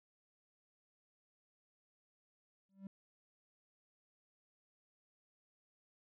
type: tone with exponential growth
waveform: triangle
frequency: 194.5 Hz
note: G3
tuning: 13 cents flat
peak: -40 dBFS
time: 2.69-2.87 s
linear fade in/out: 2 ms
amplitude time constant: 39 ms
effects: none